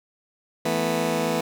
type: chord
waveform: 15% pulse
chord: E suspended fourth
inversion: none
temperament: just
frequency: 164.81 / 219.8 / 247.2 Hz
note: E3 / A3 / B3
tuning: 0 / -2 / +2 cents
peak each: -21 dBFS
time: 0.65-1.41 s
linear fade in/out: 5 ms
effects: none